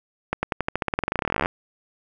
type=accelerating click train; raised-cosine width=0.5 ms; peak=-7 dBFS; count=29; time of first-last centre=0.33-1.459 s; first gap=100 ms; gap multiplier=0.92; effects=none